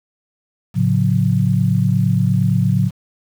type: chord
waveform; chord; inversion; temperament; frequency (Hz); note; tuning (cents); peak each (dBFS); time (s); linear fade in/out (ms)
sine; F# minor; first; equal with one note detuned; 110 / 138.59 / 180.88; A2 / C#3 / F#3; 0 / 0 / -39; -17; 0.74-2.91; 50
effects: 7-bit